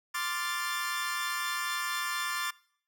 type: chord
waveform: sawtooth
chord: D minor seventh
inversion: third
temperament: equal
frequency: 1046.5 / 1174.7 / 1396.9 / 1760 Hz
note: C6 / D6 / F6 / A6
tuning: 0 / 0 / 0 / 0 cents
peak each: -34 / -33 / -35 / -31 dBFS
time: 0.14-2.51 s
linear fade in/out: 10 ms
effects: noise-tail reverb RT60 0.6 s tail -23 dB re dry